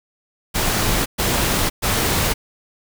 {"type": "noise bursts", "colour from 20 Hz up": "pink", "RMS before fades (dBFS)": -19, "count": 3, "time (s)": [0.54, 2.34], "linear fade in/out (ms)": 20, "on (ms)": 520, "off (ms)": 120, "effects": []}